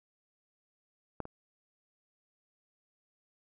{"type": "clicks", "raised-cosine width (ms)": 1, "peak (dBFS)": [-21, -30], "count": 2, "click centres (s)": [1.203, 1.254], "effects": []}